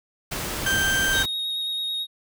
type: noise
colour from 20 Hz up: pink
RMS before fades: -29 dBFS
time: 0.31-1.26 s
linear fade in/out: 10 ms
type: tone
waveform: 35% pulse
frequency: 1568 Hz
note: G6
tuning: in tune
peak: -19 dBFS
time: 0.66-1.23 s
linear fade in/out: 5 ms
type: tone with vibrato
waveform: triangle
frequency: 3749 Hz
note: A#7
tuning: 9 cents sharp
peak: -24 dBFS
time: 1.12-2.07 s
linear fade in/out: 50 ms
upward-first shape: square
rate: 9.1 Hz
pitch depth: 10 cents each way
effects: none